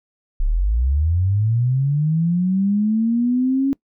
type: linear sweep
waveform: sine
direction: up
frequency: 30.87 to 277.2 Hz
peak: -15 dBFS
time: 0.4-3.73 s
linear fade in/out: 0 ms
effects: noise-tail reverb RT60 0.1 s tail -23 dB re dry